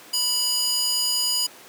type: tone with high-pass filter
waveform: square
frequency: 983 Hz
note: B5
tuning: 8 cents flat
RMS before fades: -23 dBFS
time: 0.13-1.47 s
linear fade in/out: 10 ms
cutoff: 4500 Hz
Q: 1.9
effects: pink hiss -45 dBFS RMS until 1.68 s + high-pass 300 Hz 12 dB/octave